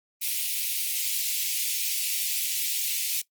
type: high-pass noise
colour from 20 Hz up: white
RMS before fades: -28 dBFS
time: 0.21-3.22 s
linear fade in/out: 20 ms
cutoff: 2200 Hz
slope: 48 dB/octave
effects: noise-tail reverb RT60 0.1 s tail -17 dB re dry + Opus 24 kbps